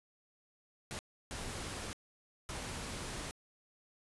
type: noise bursts at uneven times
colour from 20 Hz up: pink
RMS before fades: -42 dBFS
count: 3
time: 0.91-0.99 / 1.31-1.93 / 2.49-3.31 s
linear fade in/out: 0 ms
effects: resampled to 24000 Hz